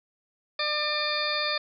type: harmonic tone with a mistuned harmonic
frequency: 599 Hz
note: D5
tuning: 34 cents sharp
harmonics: 1 / 2 / 3 / 4 / 6 / 7 / 8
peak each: -33 / -33 / -33 / -33 / -33 / -33 / -33 dBFS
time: 0.59-1.58 s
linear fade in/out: 5 ms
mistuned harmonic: 7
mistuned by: +60 cents
effects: none